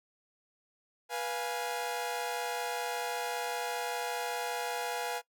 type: chord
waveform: sawtooth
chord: F diminished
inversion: second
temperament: equal with one note detuned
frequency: 487.4 / 698.5 / 830.6 Hz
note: Cb5 / F5 / Ab5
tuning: -23 / 0 / 0 cents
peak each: -34 / -35 / -33 dBFS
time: 1.09-5.22 s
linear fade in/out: 50 ms
effects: noise-tail reverb RT60 0.1 s tail -20 dB re dry